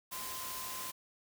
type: tone in noise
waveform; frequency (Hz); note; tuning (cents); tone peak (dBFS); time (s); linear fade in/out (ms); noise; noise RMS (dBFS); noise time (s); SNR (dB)
sine; 1035; C6; -19; -46; 0.11-0.92; 20; white; -42; 0.11-0.92; -7
effects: none